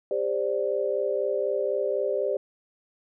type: chord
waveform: sine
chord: G suspended fourth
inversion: none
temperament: equal with one note detuned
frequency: 399.3 / 523.3 / 587.3 Hz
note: G4 / C5 / D5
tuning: +32 / 0 / 0 cents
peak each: -28 dBFS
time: 0.11-2.37 s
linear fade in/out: 2 ms
effects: none